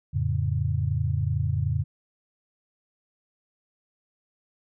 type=chord; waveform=sine; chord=F augmented; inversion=none; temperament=equal with one note detuned; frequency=87.31 / 110 / 140.61 Hz; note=F2 / A2 / C#3; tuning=0 / 0 / +25 cents; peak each=-27 dBFS; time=0.13-1.84 s; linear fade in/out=20 ms; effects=none